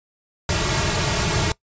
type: noise with comb filter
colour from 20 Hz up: pink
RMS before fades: -21 dBFS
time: 0.49-1.52 s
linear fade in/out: 2 ms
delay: 3.9 ms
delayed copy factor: -0.9
effects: noise-tail reverb RT60 0.1 s tail -21 dB re dry + resampled to 16000 Hz